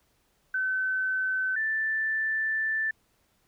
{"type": "tone pair in turn", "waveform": "sine", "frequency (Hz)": [1524, 1764.8], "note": ["G6", "A6"], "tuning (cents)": [-49, 5], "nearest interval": "minor third", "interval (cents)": 254, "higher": "second", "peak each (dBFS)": -25, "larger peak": "neither", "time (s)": [[0.54, 1.56], [1.56, 2.91]], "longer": "second", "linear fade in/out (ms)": 5, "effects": ["pink hiss -69 dBFS RMS until 3.47 s"]}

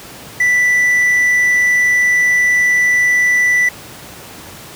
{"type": "tone", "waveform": "triangle", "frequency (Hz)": 1975.5, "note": "B6", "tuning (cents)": 0, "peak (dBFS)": -8, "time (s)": [0.4, 3.69], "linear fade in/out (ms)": 5, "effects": ["pink hiss -34 dBFS RMS until 4.75 s", "high-pass 80 Hz 12 dB/octave"]}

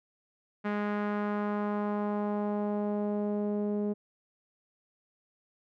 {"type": "tone with low-pass filter sweep", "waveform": "sawtooth", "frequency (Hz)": 207.1, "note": "G#3", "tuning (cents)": -5, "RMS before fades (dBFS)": -31, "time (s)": [0.64, 3.94], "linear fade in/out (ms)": 20, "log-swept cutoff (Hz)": [1800, 450], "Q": 1.5, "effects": []}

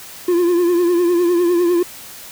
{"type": "tone with vibrato", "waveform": "triangle", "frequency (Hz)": 349.2, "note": "F4", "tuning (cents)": 0, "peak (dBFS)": -10, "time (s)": [0.28, 1.83], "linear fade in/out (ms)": 5, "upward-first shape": "triangle", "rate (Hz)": 9.9, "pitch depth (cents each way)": 67, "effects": ["white hiss -36 dBFS RMS until 2.31 s"]}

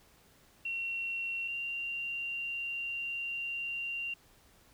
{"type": "tone pair in turn", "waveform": "sine", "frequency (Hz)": [2732, 2769], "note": ["F7", "F7"], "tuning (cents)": [-39, -15], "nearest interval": "unison", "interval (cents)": 24, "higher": "second", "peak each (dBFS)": [-33, -34], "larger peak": "first", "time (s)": [[0.65, 1.48], [1.48, 4.14]], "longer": "second", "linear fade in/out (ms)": 5, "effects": ["pink hiss -63 dBFS RMS until 4.73 s"]}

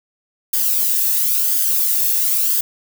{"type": "noise with flanger", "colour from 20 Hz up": "violet", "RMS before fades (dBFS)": -17, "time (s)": [0.53, 2.61], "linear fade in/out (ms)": 5, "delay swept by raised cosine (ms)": [0.61, 1.15], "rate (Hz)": 0.97, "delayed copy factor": 0.5, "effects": []}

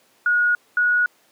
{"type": "tone pair in turn", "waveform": "sine", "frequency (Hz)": [1447, 1457.1], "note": ["F#6", "F#6"], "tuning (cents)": [-39, -27], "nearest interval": "unison", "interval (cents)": 12, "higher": "second", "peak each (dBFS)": -15, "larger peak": "neither", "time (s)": [[0.26, 0.55], [0.77, 1.06]], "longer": "neither", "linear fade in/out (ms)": 2, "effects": ["pink hiss -58 dBFS RMS until 1.31 s", "high-pass 300 Hz 12 dB/octave"]}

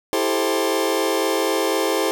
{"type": "chord", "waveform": "sawtooth", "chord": "A minor seventh", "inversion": "second", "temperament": "just", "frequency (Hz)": [330, 396, 440, 528], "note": ["E4", "G4", "A4", "C5"], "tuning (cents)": [2, 18, 0, 16], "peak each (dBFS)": -20, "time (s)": [0.13, 2.11], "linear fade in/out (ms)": 0, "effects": ["7-bit"]}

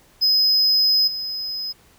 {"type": "tone with level steps", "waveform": "triangle", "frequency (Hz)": 5060, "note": "D#8", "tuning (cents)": 28, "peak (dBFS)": [-13, -24], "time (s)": [0.21, 1.73], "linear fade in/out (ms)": 20, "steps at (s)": 1.07, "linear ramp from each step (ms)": 10, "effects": ["pink hiss -54 dBFS RMS until 1.98 s"]}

